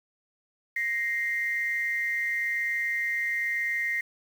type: tone pair together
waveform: sine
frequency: 1871 / 2092 Hz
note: A#6 / C7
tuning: +6 / -1 cents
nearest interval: major second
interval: 193 cents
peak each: -28 dBFS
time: 0.76-4.01 s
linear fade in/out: 5 ms
effects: tanh soft clip ceiling -18 dBFS + 8-bit